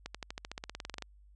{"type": "accelerating click train", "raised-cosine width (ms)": 0.2, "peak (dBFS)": -22, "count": 17, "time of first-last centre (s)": [0.06, 1.023], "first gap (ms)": 86, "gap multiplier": 0.95, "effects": ["added 50 Hz sine -56 dBFS peak until 1.35 s", "resampled to 24000 Hz"]}